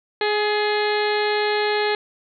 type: harmonic tone with a mistuned harmonic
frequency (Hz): 418.8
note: G#4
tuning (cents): +15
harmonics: 1 / 2 / 3 / 4 / 5 / 6 / 7 / 8 / 9 / 10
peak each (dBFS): -21 / -25 / -34 / -28 / -30 / -33 / -38 / -34 / -36 / -31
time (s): 0.21-1.95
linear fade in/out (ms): 2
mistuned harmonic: 4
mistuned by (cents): +22
effects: none